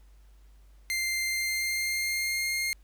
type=tone with pitch glide; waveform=sawtooth; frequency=2093 to 2125 Hz; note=C7 to C7; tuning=0 to +26 cents; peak=-24 dBFS; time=0.9-2.73 s; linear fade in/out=0 ms; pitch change=+26 cents; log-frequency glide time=1.26-2.48 s; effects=added 50 Hz sine -52 dBFS peak until 2.83 s + pink hiss -68 dBFS RMS until 2.83 s